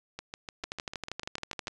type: two click trains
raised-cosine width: 0.2 ms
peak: -21 / -17 dBFS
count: 11 / 14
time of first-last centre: 0.19-1.68 / 0.64-1.672 s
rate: 6.71 / 12.6 Hz
effects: resampled to 22050 Hz